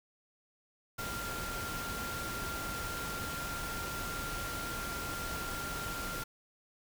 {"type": "tone in noise", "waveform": "sine", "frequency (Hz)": 1387, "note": "F6", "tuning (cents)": -12, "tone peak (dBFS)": -40, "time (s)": [0.98, 6.24], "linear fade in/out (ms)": 10, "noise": "pink", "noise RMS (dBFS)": -40, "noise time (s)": [0.98, 6.24], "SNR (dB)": -3, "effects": []}